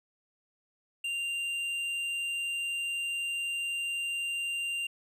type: tone with hard clipping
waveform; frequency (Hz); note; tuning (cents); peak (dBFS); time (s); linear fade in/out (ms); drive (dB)
sine; 2784; F7; -6; -32; 1.04-4.87; 5; 6
effects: none